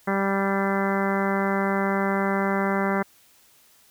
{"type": "harmonic tone with a mistuned harmonic", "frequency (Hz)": 196, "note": "G3", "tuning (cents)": 0, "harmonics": [1, 2, 3, 4, 5, 6, 7, 8, 9, 10], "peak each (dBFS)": [-25, -28, -30, -31, -32, -33, -33, -34, -35, -35], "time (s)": [0.07, 3.03], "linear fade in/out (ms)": 10, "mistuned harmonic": 10, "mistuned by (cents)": 60, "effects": ["white hiss -57 dBFS RMS until 3.9 s"]}